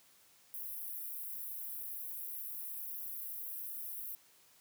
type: high-pass noise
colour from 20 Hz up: white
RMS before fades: -43 dBFS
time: 0.54-4.15 s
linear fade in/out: 0 ms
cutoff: 11000 Hz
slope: 48 dB/octave
effects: white hiss -65 dBFS RMS until 4.6 s + high-pass 80 Hz 12 dB/octave